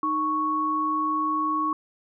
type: tone pair together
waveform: sine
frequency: 308.6 / 1108.7 Hz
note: D#4 / C#6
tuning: -14 / 0 cents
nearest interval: octave + minor seventh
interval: 2214 cents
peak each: -29 / -23 dBFS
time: 0.03-1.73 s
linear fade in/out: 2 ms
effects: none